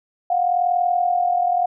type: tone pair together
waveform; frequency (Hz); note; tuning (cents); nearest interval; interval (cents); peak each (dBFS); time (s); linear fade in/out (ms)
sine; 710 / 750.8; F5 / F#5; +28 / +25; minor second; 97; -17 / -23; 0.3-1.66; 5
effects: none